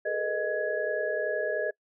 sine tone cluster, 417 / 447.3 / 490 / 619 / 1676 Hz, G#4 / A4 / B4 / D#5 / G#6, +7 / +28 / -14 / -9 / +15 cents, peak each -35 / -35 / -35 / -30 / -33 dBFS, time 0.05-1.71 s, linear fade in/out 10 ms, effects noise-tail reverb RT60 0.1 s tail -25 dB re dry

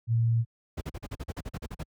sine tone, 115.3 Hz, A#2, 19 cents flat, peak -21 dBFS, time 0.07-0.45 s, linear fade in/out 50 ms
brown noise bursts, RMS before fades -31 dBFS, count 13, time 0.77-1.833 s, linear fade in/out 10 ms, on 43 ms, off 42 ms
effects high-pass 60 Hz 12 dB/octave

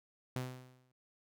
sawtooth tone with exponential decay, 127.4 Hz, C3, 46 cents flat, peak -30 dBFS, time 0.36-0.92 s, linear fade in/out 2 ms, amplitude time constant 120 ms, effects none

